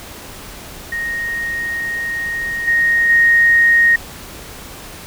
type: tone with level steps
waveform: sine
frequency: 1864.7 Hz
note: A#6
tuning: in tune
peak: -19 / -11 / -8 dBFS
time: 0.92-3.96 s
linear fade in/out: 5 ms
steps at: 2.67 / 3.09 s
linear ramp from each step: 10 ms
effects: pink hiss -34 dBFS RMS until 5.06 s